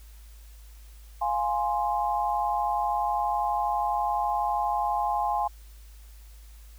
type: chord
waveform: sine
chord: F minor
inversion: none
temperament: equal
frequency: 698.5 / 830.6 / 1046.5 Hz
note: F5 / Ab5 / C6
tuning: 0 / 0 / 0 cents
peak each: -30 / -26 / -30 dBFS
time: 1.21-5.48 s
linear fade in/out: 10 ms
effects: added 53 Hz sine -45 dBFS peak until 6.78 s + white hiss -58 dBFS RMS until 6.78 s

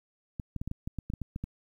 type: clicks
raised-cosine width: 5 ms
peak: -22 dBFS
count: 12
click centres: 0.398 / 0.563 / 0.615 / 0.676 / 0.714 / 0.875 / 0.987 / 1.101 / 1.137 / 1.217 / 1.361 / 1.44 s
effects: 10-bit

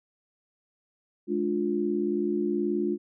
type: chord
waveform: sine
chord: D diminished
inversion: second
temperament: just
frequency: 211.4 / 293.7 / 352.4 Hz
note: Ab3 / D4 / F4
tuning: +31 / 0 / +16 cents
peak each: -30 / -30 / -27 dBFS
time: 1.27-2.98 s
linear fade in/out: 50 ms
effects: none

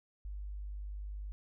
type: tone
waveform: sine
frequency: 50.1 Hz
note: G1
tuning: 38 cents sharp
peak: -39 dBFS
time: 0.25-1.32 s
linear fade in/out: 0 ms
effects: none

